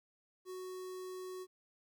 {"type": "tone with notch filter", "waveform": "square", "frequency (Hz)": 370, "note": "F#4", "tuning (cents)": 0, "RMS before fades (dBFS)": -45, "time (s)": [0.45, 1.47], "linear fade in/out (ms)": 50, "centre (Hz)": 2300, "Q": 0.96, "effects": ["13-bit"]}